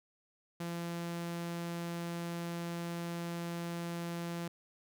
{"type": "tone", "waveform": "sawtooth", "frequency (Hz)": 170.7, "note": "F3", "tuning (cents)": -39, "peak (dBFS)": -33, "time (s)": [0.6, 4.48], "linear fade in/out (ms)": 5, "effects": []}